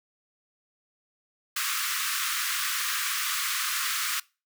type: high-pass noise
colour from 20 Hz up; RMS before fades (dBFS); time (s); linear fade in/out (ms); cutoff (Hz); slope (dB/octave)
pink; -29; 1.56-4.2; 5; 1100; 96
effects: noise-tail reverb RT60 0.3 s tail -23 dB re dry